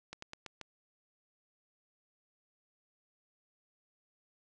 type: slowing click train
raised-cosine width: 0.2 ms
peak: -26 dBFS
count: 5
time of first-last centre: 0.13-0.613 s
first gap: 94 ms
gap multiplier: 1.17
effects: resampled to 22050 Hz